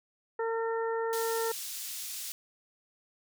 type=harmonic tone; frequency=454.5 Hz; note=A#4; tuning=44 cents flat; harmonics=1 / 2 / 3 / 4; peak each=-30 / -36 / -40 / -42 dBFS; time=0.39-1.52 s; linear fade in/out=5 ms
type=high-pass noise; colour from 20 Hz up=pink; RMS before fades=-39 dBFS; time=1.13-2.32 s; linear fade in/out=0 ms; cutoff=4600 Hz; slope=12 dB/octave
effects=none